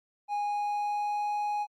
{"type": "tone with pitch glide", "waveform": "triangle", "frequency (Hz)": [824, 831.2], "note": ["G#5", "G#5"], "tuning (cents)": [-14, 1], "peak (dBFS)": -26, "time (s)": [0.28, 1.67], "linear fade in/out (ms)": 50, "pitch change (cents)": 15, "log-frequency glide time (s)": [0.42, 1.33], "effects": ["Opus 48 kbps"]}